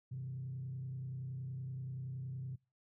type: tone with frequency modulation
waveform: sine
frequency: 130 Hz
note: C3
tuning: 11 cents flat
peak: -39 dBFS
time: 0.11-2.56 s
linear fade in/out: 10 ms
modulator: 30.6 Hz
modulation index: 0.52
effects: noise-tail reverb RT60 0.3 s tail -25 dB re dry + tanh soft clip ceiling -35 dBFS